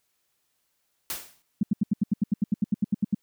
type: noise with exponential decay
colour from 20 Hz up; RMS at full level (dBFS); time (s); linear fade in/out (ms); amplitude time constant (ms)
white; -29; 1.1-1.42; 1; 68
type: tone bursts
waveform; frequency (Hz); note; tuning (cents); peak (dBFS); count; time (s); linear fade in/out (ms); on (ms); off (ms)
sine; 205.4; G#3; -19; -18; 16; 1.61-3.147; 5; 22; 79
effects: white hiss -74 dBFS RMS until 3.22 s